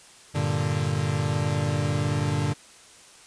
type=chord; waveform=40% pulse; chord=G minor; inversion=none; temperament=equal; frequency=98 / 116.54 / 146.83 Hz; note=G2 / Bb2 / D3; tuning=0 / 0 / 0 cents; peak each=-28 / -28 / -25 dBFS; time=0.34-2.54 s; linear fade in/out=20 ms; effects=white hiss -50 dBFS RMS until 3.26 s + resampled to 22050 Hz